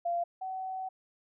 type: tone pair in turn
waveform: sine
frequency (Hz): 690 / 755.1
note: F5 / F#5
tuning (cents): -21 / +35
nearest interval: major second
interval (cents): 156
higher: second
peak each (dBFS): -28 / -34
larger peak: first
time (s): 0.05-0.24 / 0.41-0.89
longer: second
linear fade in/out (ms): 10
effects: none